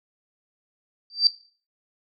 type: tone with exponential growth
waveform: sine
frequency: 4672 Hz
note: D8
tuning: 10 cents flat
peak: -10 dBFS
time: 1.1-1.27 s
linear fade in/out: 1 ms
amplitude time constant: 35 ms
effects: noise-tail reverb RT60 0.4 s tail -17 dB re dry